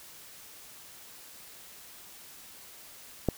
click, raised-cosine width 2 ms, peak -11 dBFS, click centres 3.287 s, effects white hiss -50 dBFS RMS until 3.37 s

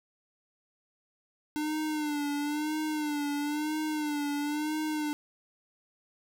square tone with vibrato, 298.9 Hz, D4, 31 cents sharp, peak -30 dBFS, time 1.56-5.13 s, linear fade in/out 0 ms, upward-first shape sine, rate 1 Hz, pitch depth 62 cents each way, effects 12-bit

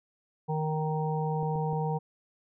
harmonic tone, 155.56 Hz, D#3, in tune, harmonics 1 / 3 / 5 / 6, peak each -29 / -34 / -35 / -37 dBFS, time 0.48-1.99 s, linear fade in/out 20 ms
clicks, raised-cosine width 2 ms, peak -29 dBFS, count 3, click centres 1.43 / 1.557 / 1.731 s
effects none

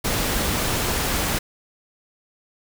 pink noise, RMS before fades -23 dBFS, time 0.04-1.39 s, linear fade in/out 10 ms, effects none

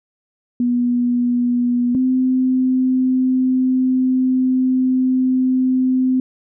sine tone pair in turn, 243.5 / 257.3 Hz, B3 / C4, -24 / -29 cents, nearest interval minor second, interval 95 cents, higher second, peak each -14 / -13 dBFS, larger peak second, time 0.6-1.95 / 1.95-6.2 s, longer second, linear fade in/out 2 ms, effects none

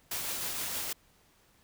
white noise with tremolo, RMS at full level -34 dBFS, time 0.11-0.93 s, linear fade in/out 5 ms, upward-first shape triangle, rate 6.4 Hz, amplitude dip 30%, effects pink hiss -65 dBFS RMS until 1.63 s

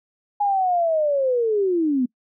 sine linear sweep, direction down, 830 to 239.3 Hz, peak -17 dBFS, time 0.4-2.06 s, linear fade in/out 10 ms, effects noise-tail reverb RT60 0.1 s tail -24 dB re dry

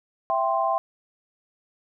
sine chord, C major, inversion first, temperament equal with one note detuned, 664.2 / 784 / 1046.5 Hz, E5 / G5 / C6, +13 / 0 / 0 cents, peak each -25 dBFS, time 0.3-0.78 s, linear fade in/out 0 ms, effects none

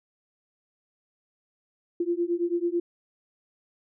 sine beating tone pair, 341 / 350.1 Hz, F4 / F4, -41 / +4 cents, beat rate 9.1 Hz, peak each -27 dBFS, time 2-2.8 s, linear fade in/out 5 ms, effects none

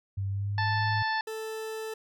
sine tone with pitch glide, 98 to 106.25 Hz, G2 to G#2, 0 to +40 cents, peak -28 dBFS, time 0.17-1.03 s, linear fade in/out 10 ms, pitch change +140 cents, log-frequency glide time 0.29-0.82 s
harmonic tone, 880 Hz, A5, in tune, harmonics 1 / 2 / 3 / 4 / 5 / 6, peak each -29 / -30 / -43 / -43 / -39 / -44 dBFS, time 0.58-1.21 s, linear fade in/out 2 ms
40% pulse tone, 440 Hz, A4, in tune, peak -33 dBFS, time 1.27-1.94 s, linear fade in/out 5 ms
effects none

